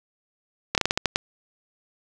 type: slowing click train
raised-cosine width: 0.2 ms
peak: -3 dBFS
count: 8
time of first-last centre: 0.75-1.159 s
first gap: 28 ms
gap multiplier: 1.24
effects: none